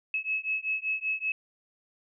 sine beating tone pair, 2580 / 2585.2 Hz, E7 / E7, -38 / -34 cents, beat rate 5.2 Hz, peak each -31 / -31 dBFS, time 0.14-1.32 s, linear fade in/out 2 ms, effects none

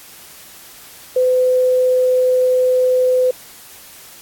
sine tone, 507 Hz, B4, 45 cents sharp, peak -11 dBFS, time 1.16-3.31 s, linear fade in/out 5 ms, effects white hiss -40 dBFS RMS until 4.21 s + AAC 64 kbps

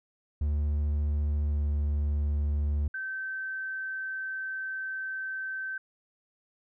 triangle tone with pitch glide, 73.8 to 73.21 Hz, D2 to D2, +9 to -5 cents, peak -23 dBFS, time 0.41-2.88 s, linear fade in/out 5 ms, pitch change -14 cents, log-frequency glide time 1.49-1.59 s
sine tone, 1545 Hz, G6, 26 cents flat, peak -32 dBFS, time 2.94-5.78 s, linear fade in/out 5 ms
effects none

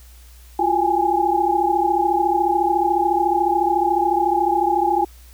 sine tone cluster, 343.8 / 363.6 / 806 / 840 Hz, F4 / F#4 / G5 / G#5, -27 / -30 / +48 / +19 cents, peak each -22 / -27 / -19 / -20 dBFS, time 0.59-5.05 s, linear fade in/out 5 ms, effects added 60 Hz sine -42 dBFS peak until 5.33 s + white hiss -51 dBFS RMS until 5.33 s

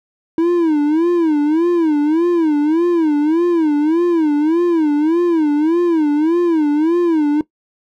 triangle tone with vibrato, 319.9 Hz, D#4, 48 cents sharp, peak -9 dBFS, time 0.38-7.41 s, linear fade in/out 2 ms, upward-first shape sine, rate 1.7 Hz, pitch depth 160 cents each way, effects noise-tail reverb RT60 0.1 s tail -18 dB re dry

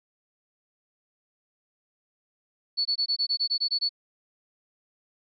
sine tone bursts, 4435 Hz, C#8, in tune, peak -22 dBFS, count 11, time 2.77-3.893 s, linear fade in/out 20 ms, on 83 ms, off 21 ms, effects none

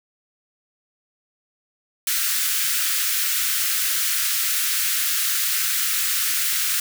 white high-pass noise, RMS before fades -22 dBFS, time 2.07-6.8 s, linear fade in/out 2 ms, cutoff 1300 Hz, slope 48 dB/octave, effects none

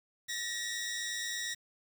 15% pulse tone pair together, 1802 / 1910.4 Hz, A6 / A#6, +41 / +42 cents, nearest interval minor second, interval 101 cents, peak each -34 / -30 dBFS, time 0.28-1.55 s, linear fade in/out 20 ms, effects 9-bit

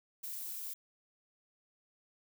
violet noise, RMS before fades -42 dBFS, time 0.23-0.74 s, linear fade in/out 10 ms, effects none

